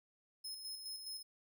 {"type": "tone with tremolo", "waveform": "sawtooth", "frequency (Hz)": 5170, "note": "E8", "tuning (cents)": -34, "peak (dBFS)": -40, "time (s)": [0.44, 1.23], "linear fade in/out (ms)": 10, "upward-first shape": "square", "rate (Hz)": 4.8, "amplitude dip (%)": 45, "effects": []}